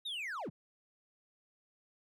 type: linear sweep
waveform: triangle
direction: down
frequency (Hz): 3839 to 82.41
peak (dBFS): -36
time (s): 0.05-0.5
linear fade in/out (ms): 10
effects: none